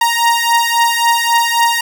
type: beating tone pair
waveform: sawtooth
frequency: 932.3 / 936 Hz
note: A#5 / A#5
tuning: 0 / +7 cents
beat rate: 3.7 Hz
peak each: -10 dBFS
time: 0.01-1.81 s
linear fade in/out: 5 ms
effects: none

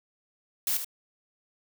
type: noise with echo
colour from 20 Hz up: blue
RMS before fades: -27 dBFS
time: 0.67-0.77 s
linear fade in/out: 2 ms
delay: 76 ms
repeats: 1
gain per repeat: -8 dB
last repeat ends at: 0.846 s
effects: none

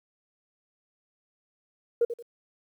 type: tone with echo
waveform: sine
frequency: 470.8 Hz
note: A#4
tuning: 17 cents sharp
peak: -18 dBFS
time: 2.01-2.05 s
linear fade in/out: 5 ms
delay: 88 ms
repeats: 2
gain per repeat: -11 dB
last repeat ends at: 2.226 s
effects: tanh soft clip ceiling -14 dBFS + 10-bit

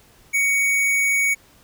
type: tone with hard clipping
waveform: triangle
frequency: 2238 Hz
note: C#7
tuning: 16 cents sharp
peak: -18 dBFS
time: 0.33-1.35 s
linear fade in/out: 20 ms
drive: 18 dB
effects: pink hiss -53 dBFS RMS until 1.63 s

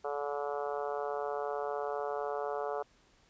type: harmonic tone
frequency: 144.1 Hz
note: D3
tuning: 33 cents flat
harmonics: 3 / 4 / 5 / 6 / 7 / 8 / 9 / 10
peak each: -37 / -39 / -39 / -44 / -46 / -45 / -46 / -51 dBFS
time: 0.04-2.83 s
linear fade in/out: 10 ms
effects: pink hiss -66 dBFS RMS until 3.29 s + resampled to 16000 Hz

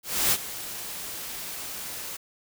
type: noise with ADSR envelope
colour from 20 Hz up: white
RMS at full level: -21 dBFS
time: 0.03-2.17 s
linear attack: 290 ms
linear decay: 50 ms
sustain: -15 dB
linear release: 9 ms
effects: none

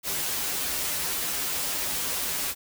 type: noise with comb filter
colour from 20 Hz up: white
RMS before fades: -29 dBFS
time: 0.03-2.55 s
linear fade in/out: 50 ms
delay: 9.1 ms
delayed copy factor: -0.75
effects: none

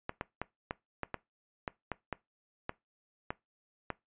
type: clicks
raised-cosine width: 0.5 ms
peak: -19 dBFS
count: 12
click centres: 0.094 / 0.211 / 0.416 / 0.709 / 1.033 / 1.143 / 1.678 / 1.917 / 2.127 / 2.694 / 3.305 / 3.903 s
effects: noise-tail reverb RT60 0.2 s tail -21 dB re dry + resampled to 8000 Hz

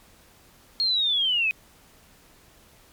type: linear sweep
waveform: sine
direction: down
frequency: 4309 to 2489 Hz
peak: -20 dBFS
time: 0.8-1.51 s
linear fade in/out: 0 ms
effects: pink hiss -55 dBFS RMS until 2.92 s + MP3 96 kbps

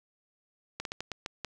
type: slowing click train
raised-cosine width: 0.2 ms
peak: -18 dBFS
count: 7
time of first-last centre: 0.8-1.447 s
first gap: 52 ms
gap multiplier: 1.29
effects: none

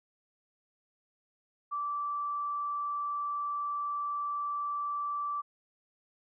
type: tone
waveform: sine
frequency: 1164 Hz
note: D6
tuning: 16 cents flat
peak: -31 dBFS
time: 1.71-5.42 s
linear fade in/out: 20 ms
effects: none

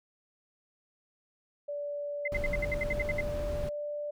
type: tone with pitch glide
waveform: sine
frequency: 580 to 588.8 Hz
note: D5 to D5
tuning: -22 to +4 cents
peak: -33 dBFS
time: 1.68-4.11 s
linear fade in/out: 10 ms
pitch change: +26 cents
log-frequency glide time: 2.18-3.09 s
type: tone bursts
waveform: sine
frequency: 2065 Hz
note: C7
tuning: 23 cents flat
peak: -29 dBFS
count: 11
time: 2.25-3.209 s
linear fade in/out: 5 ms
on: 29 ms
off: 64 ms
type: noise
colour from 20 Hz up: brown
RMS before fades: -35 dBFS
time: 2.32-3.69 s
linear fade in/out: 0 ms
effects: none

